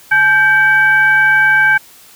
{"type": "tone with frequency modulation", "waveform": "sine", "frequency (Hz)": 1568, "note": "G6", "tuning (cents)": 0, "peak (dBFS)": -7, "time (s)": [0.11, 1.78], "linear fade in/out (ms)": 10, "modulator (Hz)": 713, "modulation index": 0.56, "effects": ["white hiss -42 dBFS RMS until 2.15 s"]}